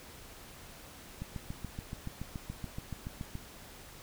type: click train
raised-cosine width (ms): 5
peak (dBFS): -26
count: 16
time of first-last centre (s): 1.22-3.354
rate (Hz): 7.03
effects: pink hiss -51 dBFS RMS until 4.02 s